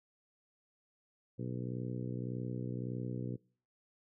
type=harmonic tone; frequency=61.74 Hz; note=B1; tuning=in tune; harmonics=2 / 3 / 4 / 5 / 6 / 7 / 8; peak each=-39 / -43 / -45 / -47 / -49 / -50 / -51 dBFS; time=1.38-3.37 s; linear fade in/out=20 ms; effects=noise-tail reverb RT60 0.5 s tail -26 dB re dry